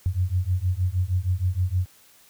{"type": "beating tone pair", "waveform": "sine", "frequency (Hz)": [88.3, 94.7], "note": ["F2", "F#2"], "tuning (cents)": [20, 41], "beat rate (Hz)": 6.4, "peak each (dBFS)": -24, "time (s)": [0.06, 1.86], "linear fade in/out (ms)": 0, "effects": ["white hiss -55 dBFS RMS until 2.29 s"]}